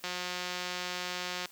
click train, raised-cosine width 0.2 ms, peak -18 dBFS, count 256, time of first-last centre 0.04-1.457 s, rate 180 Hz, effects white hiss -56 dBFS RMS until 1.51 s + high-pass 150 Hz 12 dB/octave

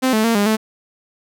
sawtooth tone with pitch steps, 259.3 / 217.8 / 229.8 / 203.7 / 218.3 Hz, C4 / A3 / A#3 / G#3 / A3, -15 / -17 / -25 / -33 / -13 cents, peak -10 dBFS, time 0.02-0.57 s, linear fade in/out 20 ms, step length 110 ms, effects none

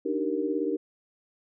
sine chord, Eb major seventh, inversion third, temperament equal with one note detuned, 293.7 / 311.1 / 386.8 / 466.2 Hz, D4 / Eb4 / G4 / Bb4, 0 / 0 / -23 / 0 cents, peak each -31 dBFS, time 0.05-0.77 s, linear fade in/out 10 ms, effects none

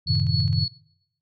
sine chord, F# diminished seventh, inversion none, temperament equal, 92.5 / 110 / 130.81 / 155.56 Hz, F#2 / A2 / C3 / Eb3, 0 / 0 / 0 / 0 cents, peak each -25 dBFS, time 0.06-0.67 s, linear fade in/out 50 ms
sine tone with tremolo, 4391 Hz, C#8, 17 cents flat, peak -23 dBFS, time 0.07-0.68 s, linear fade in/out 2 ms, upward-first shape triangle, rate 4 Hz, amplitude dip 85%
clicks, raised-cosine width 0.2 ms, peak -30 dBFS, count 6, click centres 0.153 / 0.199 / 0.268 / 0.403 / 0.479 / 0.529 s
effects noise-tail reverb RT60 0.8 s tail -23 dB re dry

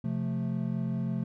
triangle chord, F major, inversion second, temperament equal, 130.81 / 174.61 / 220 Hz, C3 / F3 / A3, 0 / 0 / 0 cents, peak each -31 / -31 / -31 dBFS, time 0.04-1.24 s, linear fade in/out 5 ms, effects none

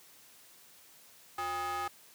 square ring-modulated tone, 223.2 Hz, A3, 25 cents sharp, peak -31 dBFS, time 1.38-1.88 s, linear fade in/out 5 ms, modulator 1030 Hz, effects white hiss -58 dBFS RMS until 2.14 s + high-pass 100 Hz 12 dB/octave

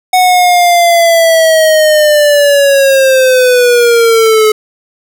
square linear sweep, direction down, 740 to 427.2 Hz, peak -5 dBFS, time 0.13-4.52 s, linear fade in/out 5 ms, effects none

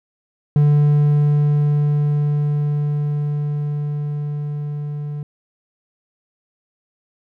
triangle tone with level ramp, 147 Hz, D3, 2 cents sharp, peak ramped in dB -8 to -22 dBFS, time 0.56-5.23 s, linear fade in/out 2 ms, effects none

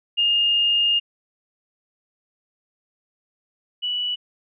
sine tone pair in turn, 2831 / 2951 Hz, F7 / F#7, +23 / -5 cents, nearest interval minor second, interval 72 cents, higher second, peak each -16 / -22 dBFS, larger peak first, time 0.17-1 / 3.82-4.16 s, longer first, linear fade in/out 20 ms, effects none

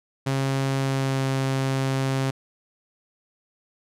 sawtooth tone with pitch glide, 135.3 to 133.98 Hz, C#3 to C3, -42 to +41 cents, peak -18 dBFS, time 0.26-2.31 s, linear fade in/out 10 ms, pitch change -17 cents, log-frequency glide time 0.81-1.24 s, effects low-pass 10000 Hz 12 dB/octave

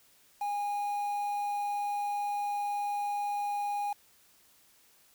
triangle tone with quantisation, 819 Hz, G#5, 24 cents flat, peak -28 dBFS, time 0.41-3.93 s, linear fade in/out 5 ms, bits 8, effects white hiss -63 dBFS RMS until 5.14 s

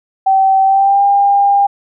sine tone with pitch glide, 771 to 801.9 Hz, G5 to G5, -29 to +39 cents, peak -7 dBFS, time 0.26-1.67 s, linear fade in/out 10 ms, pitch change +68 cents, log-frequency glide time 0.64-1.03 s, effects none

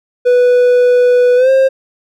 triangle tone with pitch glide, 493.2 to 531.7 Hz, B4 to C5, -2 to +28 cents, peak -4 dBFS, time 0.25-1.69 s, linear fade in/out 20 ms, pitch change +130 cents, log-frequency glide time 1.36-1.5 s, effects none

